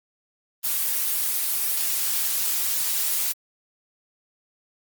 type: noise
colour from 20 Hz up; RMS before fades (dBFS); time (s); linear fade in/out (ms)
blue; -24; 0.63-3.33; 20
effects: Opus 24 kbps